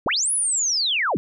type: linear two-way sweep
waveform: sine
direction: up then down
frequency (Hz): 110 to 10530 to 110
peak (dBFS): -19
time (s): 0.06-1.17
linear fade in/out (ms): 0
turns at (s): 0.32
effects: none